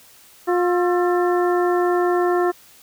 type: harmonic tone with a mistuned harmonic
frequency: 355.2 Hz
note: F4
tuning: 29 cents sharp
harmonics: 1 / 2 / 3 / 4 / 5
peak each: -17 / -23 / -27 / -29 / -31 dBFS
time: 0.47-2.52 s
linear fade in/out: 20 ms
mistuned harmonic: 4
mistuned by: -87 cents
effects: white hiss -49 dBFS RMS until 2.82 s